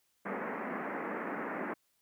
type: band-pass noise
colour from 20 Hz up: pink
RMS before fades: -38 dBFS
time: 0.25-1.74 s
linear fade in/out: 10 ms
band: 190 to 2100 Hz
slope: 48 dB/octave
effects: white hiss -75 dBFS RMS until 2.01 s